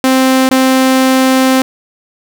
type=tone with dropouts; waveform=sawtooth; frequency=261.6 Hz; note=C4; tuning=in tune; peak=-3 dBFS; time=0.04-1.62 s; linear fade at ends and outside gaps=1 ms; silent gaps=0.49-0.512 s; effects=7-bit